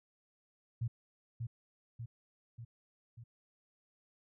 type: tone with echo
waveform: sine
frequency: 116.54 Hz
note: A#2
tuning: in tune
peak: -32 dBFS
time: 0.81-0.88 s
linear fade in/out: 10 ms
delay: 590 ms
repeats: 4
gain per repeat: -4 dB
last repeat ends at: 3.24 s
effects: none